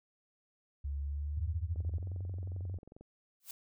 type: tone with pitch glide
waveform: sine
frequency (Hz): 70.7 to 78.45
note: C#2 to D#2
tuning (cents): +35 to +15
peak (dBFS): -34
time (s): 0.84-2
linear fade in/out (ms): 10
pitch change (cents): +180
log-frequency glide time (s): 1.02-1.7
type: tone with vibrato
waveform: sine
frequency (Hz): 91.1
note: F#2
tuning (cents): -26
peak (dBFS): -36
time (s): 1.37-2.78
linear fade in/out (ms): 5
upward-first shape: triangle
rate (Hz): 12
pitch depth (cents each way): 130
type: click train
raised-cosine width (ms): 2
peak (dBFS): -39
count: 29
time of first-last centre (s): 1.76-3.01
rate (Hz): 22.4
type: noise with exponential growth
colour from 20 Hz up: blue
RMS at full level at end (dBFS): -40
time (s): 3.4-3.51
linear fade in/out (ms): 2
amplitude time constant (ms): 22
effects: none